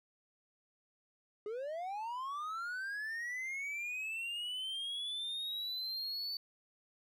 triangle linear sweep, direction up, 405.1 to 4529 Hz, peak -36 dBFS, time 1.46-6.37 s, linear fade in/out 2 ms, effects none

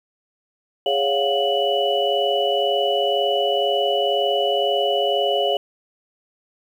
sine tone cluster, 412.4 / 557 / 696 / 738 / 2956 Hz, G#4 / C#5 / F5 / F#5 / F#7, -12 / +8 / -6 / -5 / -2 cents, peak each -23 / -22 / -23 / -31 / -24 dBFS, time 0.86-5.57 s, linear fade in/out 2 ms, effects 8-bit

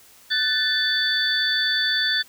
sine tone cluster, 1501 / 1761 / 3483 / 4528 Hz, F#6 / A6 / A7 / C#8, +24 / +1 / -18 / +36 cents, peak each -28 / -24 / -23 / -25 dBFS, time 0.3-2.23 s, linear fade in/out 20 ms, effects white hiss -51 dBFS RMS until 2.28 s

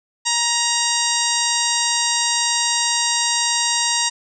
harmonic tone with a mistuned harmonic, 941 Hz, A#5, 16 cents sharp, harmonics 1 / 2 / 3 / 4 / 5 / 6 / 7 / 8 / 9, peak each -25 / -27 / -27 / -25 / -25 / -24 / -27 / -25 / -29 dBFS, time 0.25-4.1 s, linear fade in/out 20 ms, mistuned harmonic 6, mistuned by +18 cents, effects none

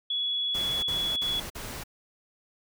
sine tone, 3382 Hz, G#7, 31 cents sharp, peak -26 dBFS, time 0.1-1.4 s, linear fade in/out 5 ms
pink noise bursts, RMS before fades -38 dBFS, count 4, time 0.54-1.838 s, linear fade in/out 10 ms, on 290 ms, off 46 ms
effects none

